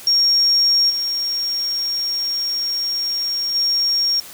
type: tone with level steps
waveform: sine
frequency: 5560 Hz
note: F8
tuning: 9 cents flat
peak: -12 / -19 / -15 dBFS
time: 0.07-4.2 s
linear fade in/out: 2 ms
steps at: 0.89 / 3.54 s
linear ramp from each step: 20 ms
effects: white hiss -38 dBFS RMS until 4.33 s